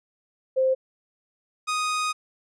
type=tone pair in turn; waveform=sine / sawtooth; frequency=523.3 / 1244.6 Hz; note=C5 / D#6; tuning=0 / 0 cents; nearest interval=octave + minor third; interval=1500 cents; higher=second; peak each=-18 / -20 dBFS; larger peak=first; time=0.56-0.75 / 1.67-2.13 s; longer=second; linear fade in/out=20 ms; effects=resampled to 22050 Hz